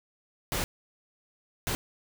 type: noise bursts at uneven times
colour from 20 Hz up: pink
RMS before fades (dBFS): -30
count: 2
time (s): 0.52-0.64 / 1.67-1.75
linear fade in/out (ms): 0
effects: none